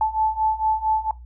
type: beating tone pair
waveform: sine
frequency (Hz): 870 / 874.4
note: A5 / A5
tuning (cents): -20 / -11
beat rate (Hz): 4.4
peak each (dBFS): -23 / -21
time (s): 0.01-1.11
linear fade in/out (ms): 2
effects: noise-tail reverb RT60 0.2 s tail -19 dB re dry + added 60 Hz sine -38 dBFS peak until 1.25 s